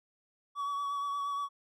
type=tone with vibrato; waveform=triangle; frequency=1134 Hz; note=C#6; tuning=39 cents sharp; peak=-30 dBFS; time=0.55-1.49 s; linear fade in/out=50 ms; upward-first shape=triangle; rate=8.5 Hz; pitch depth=27 cents each way; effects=none